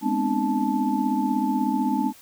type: tone cluster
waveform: sine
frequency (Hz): 208.4 / 248.3 / 264.4 / 301.3 / 873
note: G#3 / B3 / C4 / D4 / A5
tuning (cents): +6 / +9 / +18 / +44 / -14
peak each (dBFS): -27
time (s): 0.01-2.13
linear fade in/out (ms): 50
effects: white hiss -50 dBFS RMS until 2.21 s